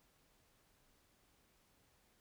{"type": "silence", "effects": ["pink hiss -73 dBFS RMS until 2.2 s"]}